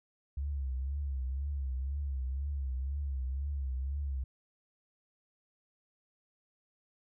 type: tone with vibrato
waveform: sine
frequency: 67.9 Hz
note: C#2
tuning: 35 cents flat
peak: -32 dBFS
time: 0.37-4.24 s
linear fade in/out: 5 ms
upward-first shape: triangle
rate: 2 Hz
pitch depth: 120 cents each way
effects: none